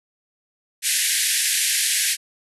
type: band-pass noise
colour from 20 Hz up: white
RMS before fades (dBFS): -21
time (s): 0.82-2.17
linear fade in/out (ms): 50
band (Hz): 1600 to 12000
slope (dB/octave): 96
effects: none